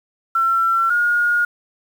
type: tone pair in turn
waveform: sine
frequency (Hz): 1351 / 1431.3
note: E6 / F6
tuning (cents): +42 / +42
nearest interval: minor second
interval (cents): 100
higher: second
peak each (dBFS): -14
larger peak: neither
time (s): 0.35-0.9 / 0.9-1.45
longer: neither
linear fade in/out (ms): 5
effects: 7-bit